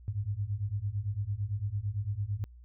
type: beating tone pair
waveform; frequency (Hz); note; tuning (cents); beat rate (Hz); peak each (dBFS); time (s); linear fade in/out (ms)
sine; 97.5 / 106.4; G2 / G#2; -9 / +42; 8.9; -34 / -33; 0.08-2.44; 0
effects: added 60 Hz sine -49 dBFS peak until 2.64 s